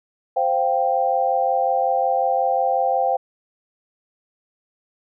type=chord; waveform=sine; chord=C suspended fourth; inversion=none; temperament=equal; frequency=523.3 / 698.5 / 784 Hz; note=C5 / F5 / G5; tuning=0 / 0 / 0 cents; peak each=-22 / -22 / -20 dBFS; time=0.36-3.17 s; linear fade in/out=10 ms; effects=none